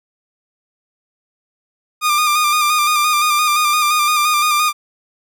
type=tone with vibrato; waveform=sawtooth; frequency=1208 Hz; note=D6; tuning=48 cents sharp; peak=-9 dBFS; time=2.01-4.73 s; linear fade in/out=50 ms; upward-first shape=square; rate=5.8 Hz; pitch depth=30 cents each way; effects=none